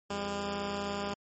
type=tone pair together; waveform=10% pulse; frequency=85.3 / 201.4 Hz; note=F2 / G3; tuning=-40 / +47 cents; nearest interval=octave + minor third; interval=1487 cents; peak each=-35 / -25 dBFS; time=0.1-1.14 s; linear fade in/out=5 ms; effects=MP3 32 kbps